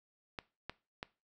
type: clicks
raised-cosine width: 0.3 ms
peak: -23 dBFS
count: 3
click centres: 0.388 / 0.696 / 1.029 s
effects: noise-tail reverb RT60 0.3 s tail -20 dB re dry